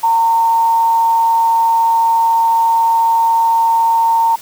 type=tone with amplitude modulation; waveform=sine; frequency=914 Hz; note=A#5; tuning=34 cents flat; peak=-8 dBFS; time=0.03-4.36 s; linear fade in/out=10 ms; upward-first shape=sine; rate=170 Hz; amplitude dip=25%; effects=white hiss -36 dBFS RMS until 4.41 s